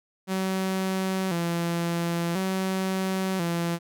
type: tone with vibrato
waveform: sawtooth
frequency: 179.5 Hz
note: F3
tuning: 48 cents sharp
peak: -21 dBFS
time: 0.27-3.79 s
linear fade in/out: 50 ms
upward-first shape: square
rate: 0.48 Hz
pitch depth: 93 cents each way
effects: none